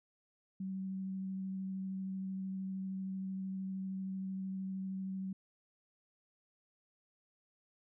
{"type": "tone with vibrato", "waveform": "sine", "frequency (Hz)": 190.5, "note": "G3", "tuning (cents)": -49, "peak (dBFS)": -37, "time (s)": [0.6, 5.33], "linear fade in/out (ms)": 5, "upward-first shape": "sine", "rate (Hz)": 13, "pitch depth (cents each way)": 10, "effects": []}